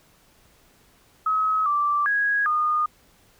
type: tone with pitch steps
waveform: sine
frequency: 1278 / 1170 / 1655 / 1224 Hz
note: D#6 / D6 / G#6 / D#6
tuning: +46 / -7 / -6 / -29 cents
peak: -19 dBFS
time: 1.26-2.86 s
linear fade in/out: 5 ms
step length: 400 ms
effects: pink hiss -58 dBFS RMS until 3.39 s